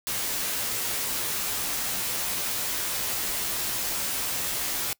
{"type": "noise with comb filter", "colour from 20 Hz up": "white", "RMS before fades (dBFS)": -29, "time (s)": [0.07, 4.93], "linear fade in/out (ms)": 0, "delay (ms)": 13, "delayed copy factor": -0.6, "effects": ["noise-tail reverb RT60 0.1 s tail -24 dB re dry"]}